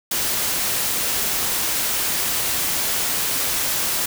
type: noise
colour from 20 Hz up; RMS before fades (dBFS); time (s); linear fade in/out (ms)
white; -22; 0.11-4.06; 5
effects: none